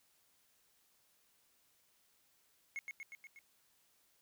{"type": "tone with echo", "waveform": "triangle", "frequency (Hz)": 2175, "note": "C#7", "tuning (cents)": -33, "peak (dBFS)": -37, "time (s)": [2.76, 2.79], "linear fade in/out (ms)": 0, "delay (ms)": 120, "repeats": 5, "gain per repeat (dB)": -3, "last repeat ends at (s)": 3.39, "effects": ["white hiss -73 dBFS RMS until 4.21 s"]}